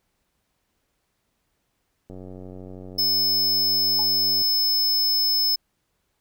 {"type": "click train", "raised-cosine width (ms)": 2, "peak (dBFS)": -27, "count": 216, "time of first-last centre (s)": [2.1, 4.417], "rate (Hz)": 92.8}
{"type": "tone", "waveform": "square", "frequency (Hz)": 5220, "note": "E8", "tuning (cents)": -18, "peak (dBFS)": -19, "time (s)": [2.98, 5.56], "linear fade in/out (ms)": 10}
{"type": "tone with exponential decay", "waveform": "sine", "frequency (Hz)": 848, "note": "G#5", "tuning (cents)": 36, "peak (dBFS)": -28, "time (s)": [3.99, 4.11], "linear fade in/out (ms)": 1, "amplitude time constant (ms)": 25}
{"effects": ["pink hiss -73 dBFS RMS until 6.2 s"]}